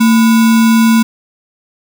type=tone with sample-and-hold; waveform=sine; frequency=226.1 Hz; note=A3; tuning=47 cents sharp; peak=-5 dBFS; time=0-1.03 s; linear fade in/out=10 ms; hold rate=1225 Hz; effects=none